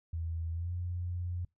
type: tone with pitch glide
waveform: sine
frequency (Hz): 82.41 to 88.32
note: E2 to F2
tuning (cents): 0 to +20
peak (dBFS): -33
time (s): 0.13-1.45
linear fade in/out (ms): 5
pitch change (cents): +120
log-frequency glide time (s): 0.52-0.72
effects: noise-tail reverb RT60 0.2 s tail -26 dB re dry